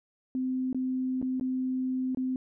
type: tone with dropouts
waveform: sine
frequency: 257.8 Hz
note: C4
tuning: 26 cents flat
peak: -27 dBFS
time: 0.35-2.36 s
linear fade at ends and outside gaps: 1 ms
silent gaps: 0.729-0.746 / 1.216-1.226 / 1.398-1.41 / 2.148-2.172 s
effects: none